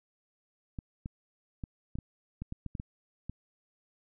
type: clicks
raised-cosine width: 5 ms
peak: -25 dBFS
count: 11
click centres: 0.788 / 1.059 / 1.638 / 1.955 / 1.987 / 2.42 / 2.524 / 2.663 / 2.752 / 2.799 / 3.296 s
effects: none